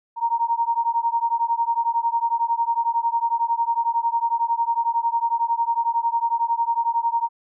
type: beating tone pair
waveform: sine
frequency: 925 / 936 Hz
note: A#5 / A#5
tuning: -14 / +7 cents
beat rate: 11 Hz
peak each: -22 dBFS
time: 0.16-7.29 s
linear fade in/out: 50 ms
effects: none